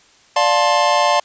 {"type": "chord", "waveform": "square", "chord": "D minor seventh", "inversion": "none", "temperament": "just", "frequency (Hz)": [587.3, 704.8, 881, 1057.2], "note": ["D5", "F5", "A5", "C6"], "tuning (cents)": [0, 16, 2, 18], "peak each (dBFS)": -19, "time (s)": [0.36, 1.2], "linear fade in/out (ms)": 5, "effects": ["white hiss -51 dBFS RMS until 1.24 s", "resampled to 16000 Hz"]}